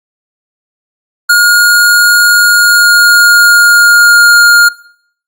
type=tone with pitch glide; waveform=square; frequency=1429 to 1415 Hz; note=F6 to F6; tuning=+39 to +22 cents; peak=-3 dBFS; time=1.29-4.69 s; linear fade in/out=10 ms; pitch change=-17 cents; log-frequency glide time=2.25-4.53 s; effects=noise-tail reverb RT60 0.6 s tail -20 dB re dry + Opus 48 kbps